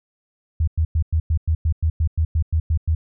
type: tone bursts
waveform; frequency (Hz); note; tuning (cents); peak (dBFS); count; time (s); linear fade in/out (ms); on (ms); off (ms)
sine; 79.9; D#2; +47; -15; 14; 0.6-2.95; 5; 75; 100
effects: none